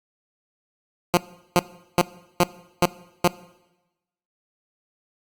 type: tone bursts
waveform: 10% pulse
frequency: 176.3 Hz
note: F3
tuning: 17 cents sharp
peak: -6 dBFS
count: 6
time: 1.14-3.276 s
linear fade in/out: 0 ms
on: 31 ms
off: 390 ms
effects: noise-tail reverb RT60 1.0 s tail -20 dB re dry + Opus 48 kbps